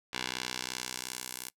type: tone with band-pass filter sweep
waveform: 10% pulse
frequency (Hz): 62.8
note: B1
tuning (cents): +30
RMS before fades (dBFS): -39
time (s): 0.13-1.5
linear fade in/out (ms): 5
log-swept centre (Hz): 3400 to 11000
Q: 0.89
effects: noise-tail reverb RT60 0.1 s tail -23 dB re dry